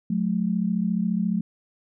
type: tone pair together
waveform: sine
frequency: 181.63 / 216 Hz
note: F#3 / A3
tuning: -32 / -32 cents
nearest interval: minor third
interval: 300 cents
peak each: -24 dBFS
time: 0.1-1.41 s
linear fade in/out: 5 ms
effects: none